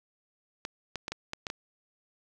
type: clicks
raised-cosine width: 0.2 ms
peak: -17 dBFS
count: 7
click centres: 0.651 / 0.957 / 1.081 / 1.12 / 1.334 / 1.468 / 1.501 s
effects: none